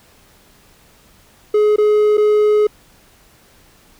triangle tone with dropouts, 421.9 Hz, G#4, 27 cents sharp, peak -8 dBFS, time 1.54-2.67 s, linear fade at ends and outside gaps 5 ms, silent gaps 1.761-1.782 / 2.172-2.178 s, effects pink hiss -50 dBFS RMS until 3.99 s

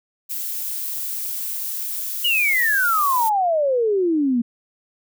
violet noise, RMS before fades -27 dBFS, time 0.29-3.3 s, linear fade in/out 20 ms
sine exponential sweep, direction down, 2974 to 229.2 Hz, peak -16 dBFS, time 2.24-4.42 s, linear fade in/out 10 ms
effects none

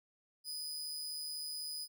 sawtooth tone with amplitude modulation, 4978 Hz, D#8, in tune, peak -35 dBFS, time 0.44-1.88 s, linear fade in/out 50 ms, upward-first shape sine, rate 152 Hz, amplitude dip 45%, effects none

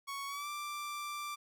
sawtooth tone with pitch glide, 1111 to 1177.1 Hz, C#6 to D6, +4 to +4 cents, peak -35 dBFS, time 0.07-1.36 s, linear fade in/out 20 ms, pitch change +100 cents, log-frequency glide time 0.27-0.48 s, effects none

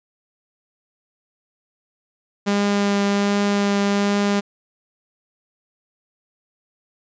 sawtooth tone with vibrato, 201.9 Hz, G#3, 49 cents flat, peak -13 dBFS, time 2.46-4.41 s, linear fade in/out 20 ms, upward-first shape triangle, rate 1.3 Hz, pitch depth 10 cents each way, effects resampled to 16000 Hz

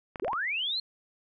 clicks, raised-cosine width 0.5 ms, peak -22 dBFS, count 5, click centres 0.158 / 0.198 / 0.247 / 0.281 / 0.332 s
sine linear sweep, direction up, 305.4 to 4266 Hz, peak -28 dBFS, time 0.22-0.8 s, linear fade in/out 5 ms
effects none

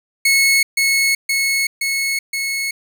sawtooth tone with echo, 2190 Hz, C#7, 22 cents flat, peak -8 dBFS, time 0.25-0.63 s, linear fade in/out 5 ms, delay 520 ms, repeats 4, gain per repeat -2 dB, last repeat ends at 2.71 s, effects none

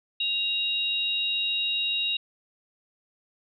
sine tone pair together, 2794 / 3801 Hz, F7 / A#7, 0 / +33 cents, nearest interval perfect fourth, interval 533 cents, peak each -27 / -27 dBFS, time 0.2-2.17 s, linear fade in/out 5 ms, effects none

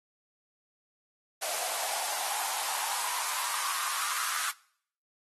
white noise with high-pass filter sweep, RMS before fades -32 dBFS, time 1.41-4.52 s, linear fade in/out 20 ms, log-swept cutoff 650 to 1300 Hz, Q 4.8, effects noise-tail reverb RT60 0.6 s tail -22 dB re dry + AAC 32 kbps

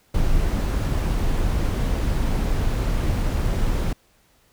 brown noise, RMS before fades -21 dBFS, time 0.14-3.93 s, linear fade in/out 5 ms, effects pink hiss -60 dBFS RMS until 4.52 s

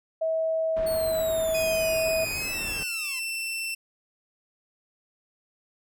sine tone, 645 Hz, E5, 38 cents flat, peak -23 dBFS, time 0.21-2.25 s, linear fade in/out 10 ms
pink low-pass noise, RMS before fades -39 dBFS, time 0.76-2.84 s, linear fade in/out 10 ms, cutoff 2000 Hz, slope 12 dB/octave
5% pulse linear sweep, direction down, 4435 to 978 Hz, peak -28 dBFS, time 0.86-3.2 s, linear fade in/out 10 ms
sawtooth tone with pitch glide, 2489 to 2683 Hz, D#7 to E7, 0 to +30 cents, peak -26 dBFS, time 1.54-3.75 s, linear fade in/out 10 ms, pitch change +130 cents, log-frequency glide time 2.32-2.61 s
effects none

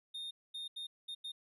triangle tone bursts at uneven times, 3668 Hz, A#7, 29 cents flat, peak -39 dBFS, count 5, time 0.14-0.31 / 0.54-0.68 / 0.76-0.87 / 1.08-1.15 / 1.24-1.32 s, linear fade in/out 10 ms, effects resampled to 32000 Hz

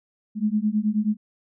sine beating tone pair, 207.7 / 217.1 Hz, G#3 / A3, 0 / -23 cents, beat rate 9.4 Hz, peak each -23 dBFS, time 0.35-1.17 s, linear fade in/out 50 ms, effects none

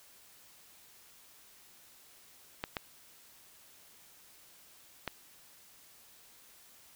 clicks, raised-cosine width 0.3 ms, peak -18 dBFS, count 3, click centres 2.639 / 2.768 / 5.077 s, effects white hiss -59 dBFS RMS until 6.95 s

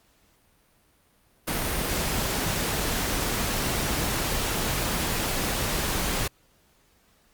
pink noise, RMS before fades -27 dBFS, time 1.47-6.28 s, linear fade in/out 10 ms, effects pink hiss -63 dBFS RMS until 7.33 s + Opus 48 kbps

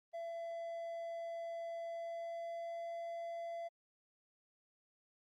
triangle tone with pitch glide, 672 to 676.7 Hz, E5 to E5, +33 to +45 cents, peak -39 dBFS, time 0.13-3.69 s, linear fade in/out 20 ms, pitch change +12 cents, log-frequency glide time 1.83-2.88 s, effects Opus 32 kbps

